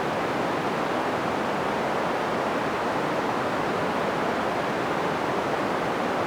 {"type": "band-pass noise", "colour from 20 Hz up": "white", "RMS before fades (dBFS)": -26, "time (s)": [0, 6.26], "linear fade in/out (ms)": 0, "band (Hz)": [170, 960], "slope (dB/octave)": 12, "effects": []}